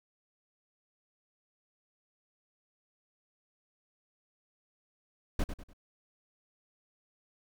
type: noise with echo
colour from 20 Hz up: brown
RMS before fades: -28 dBFS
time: 5.39-5.44 s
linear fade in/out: 5 ms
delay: 98 ms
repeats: 3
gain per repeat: -9 dB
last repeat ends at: 5.734 s
effects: none